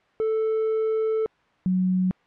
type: tone pair in turn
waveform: triangle / sine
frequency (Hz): 440 / 184.68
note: A4 / F#3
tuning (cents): 0 / -3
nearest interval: octave + minor third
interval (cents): 1503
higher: first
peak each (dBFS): -19 / -19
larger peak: neither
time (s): 0.2-1.26 / 1.66-2.11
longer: first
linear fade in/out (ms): 0
effects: white hiss -61 dBFS RMS until 2.26 s + low-pass 2000 Hz 12 dB/octave